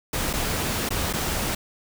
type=noise with dropouts; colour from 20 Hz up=pink; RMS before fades=-26 dBFS; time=0.13-1.55 s; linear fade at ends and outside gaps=5 ms; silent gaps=0.331-0.335 / 0.891-0.905 / 1.129-1.135 s; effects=none